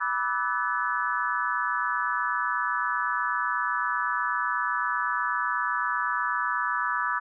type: tone cluster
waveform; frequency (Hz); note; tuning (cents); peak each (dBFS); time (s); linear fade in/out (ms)
sine; 981 / 1172 / 1300 / 1497 / 1720; B5 / D6 / E6 / F#6 / A6; -12 / -4 / -24 / +20 / -40; -31; 0-7.2; 20
effects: none